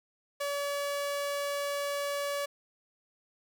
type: tone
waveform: sawtooth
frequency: 570 Hz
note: C#5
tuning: 48 cents sharp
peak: -27 dBFS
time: 0.4-2.46 s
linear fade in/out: 10 ms
effects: none